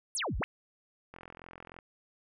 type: exponential two-way sweep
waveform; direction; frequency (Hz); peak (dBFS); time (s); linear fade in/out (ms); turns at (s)
sine; down then up; 11320 to 36.71 to 2979; -31; 0.15-0.44; 0; 0.38
type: click train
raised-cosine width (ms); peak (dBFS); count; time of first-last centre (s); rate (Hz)
0.5; -32; 29; 1.14-1.788; 43.2
effects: none